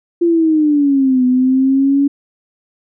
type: exponential two-way sweep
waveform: sine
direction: down then up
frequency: 346.2 to 250.5 to 283.2 Hz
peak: -9 dBFS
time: 0.21-2.08 s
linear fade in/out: 10 ms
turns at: 1.25 s
effects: none